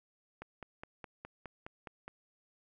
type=click train; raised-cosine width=0.5 ms; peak=-29 dBFS; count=9; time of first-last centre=0.42-2.08 s; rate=4.82 Hz; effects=none